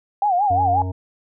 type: tone with vibrato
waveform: sine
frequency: 767 Hz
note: G5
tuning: 38 cents flat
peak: -15 dBFS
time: 0.22-0.82 s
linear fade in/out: 2 ms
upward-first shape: sine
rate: 5.6 Hz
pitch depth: 160 cents each way
type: harmonic tone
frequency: 92.5 Hz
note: F#2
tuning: in tune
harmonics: 1 / 3 / 5 / 7 / 9 / 10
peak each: -23 / -33 / -37 / -40 / -42 / -43 dBFS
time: 0.5-0.92 s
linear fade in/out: 10 ms
effects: none